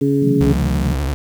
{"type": "harmonic tone", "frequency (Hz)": 139.8, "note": "C#3", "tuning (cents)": 15, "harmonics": [1, 2, 3], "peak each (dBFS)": [-19, -15, -19], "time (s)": [0.01, 0.53], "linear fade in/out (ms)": 10}
{"type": "chord", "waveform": "sine", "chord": "F# half-diminished seventh", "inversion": "second", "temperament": "equal", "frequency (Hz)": [130.81, 164.81, 185, 220], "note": ["C3", "E3", "F#3", "A3"], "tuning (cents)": [0, 0, 0, 0], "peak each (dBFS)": [-24, -23, -22, -24], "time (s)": [0.22, 0.93], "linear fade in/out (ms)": 5}
{"type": "tone with vibrato", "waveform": "35% pulse", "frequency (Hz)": 69.3, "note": "C#2", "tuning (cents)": 0, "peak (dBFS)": -16, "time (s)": [0.41, 1.14], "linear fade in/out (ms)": 0, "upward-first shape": "sine", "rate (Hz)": 12, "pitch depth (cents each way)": 150}
{"effects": ["7-bit"]}